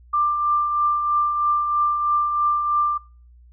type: tone with tremolo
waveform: sine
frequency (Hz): 1186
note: D6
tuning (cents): +17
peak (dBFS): -15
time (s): 0.13-2.98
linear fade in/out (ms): 10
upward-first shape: triangle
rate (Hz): 3.1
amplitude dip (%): 50
effects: noise-tail reverb RT60 0.4 s tail -23 dB re dry + added 60 Hz sine -46 dBFS peak until 3.52 s